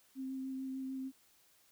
sine tone with vibrato, 264.2 Hz, C4, 17 cents sharp, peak -38 dBFS, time 0.15-1.12 s, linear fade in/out 50 ms, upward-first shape sine, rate 6.7 Hz, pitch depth 13 cents each way, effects white hiss -68 dBFS RMS until 1.71 s

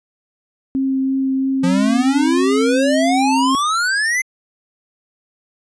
sine tone with vibrato, 266.7 Hz, C4, 33 cents sharp, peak -15 dBFS, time 0.75-3.55 s, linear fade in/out 0 ms, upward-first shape triangle, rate 3 Hz, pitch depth 10 cents each way
square exponential sweep, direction up, 171.9 to 2093 Hz, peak -16 dBFS, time 1.63-4.22 s, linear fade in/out 10 ms
effects resampled to 22050 Hz

